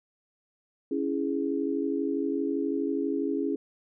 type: chord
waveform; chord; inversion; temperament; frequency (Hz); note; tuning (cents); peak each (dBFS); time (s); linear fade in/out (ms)
sine; C# minor; none; equal; 277.2 / 329.6 / 415.3; C#4 / E4 / G#4; 0 / 0 / 0; -29 / -31 / -31; 0.91-3.56; 5
effects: none